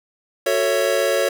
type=chord; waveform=square; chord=F# minor seventh; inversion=none; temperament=equal with one note detuned; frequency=370 / 447.2 / 554.4 / 659.3 Hz; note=F#4 / A4 / C#5 / E5; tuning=0 / +28 / 0 / 0 cents; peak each=-26 / -24 / -20 / -26 dBFS; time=0.46-1.29 s; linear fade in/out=5 ms; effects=none